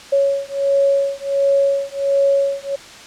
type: beating tone pair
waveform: sine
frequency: 554.4 / 555.8 Hz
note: C#5 / C#5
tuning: 0 / +4 cents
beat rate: 1.4 Hz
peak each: -17 dBFS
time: 0.12-2.76 s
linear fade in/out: 10 ms
effects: white hiss -38 dBFS RMS until 3.06 s + low-pass 6000 Hz 12 dB/octave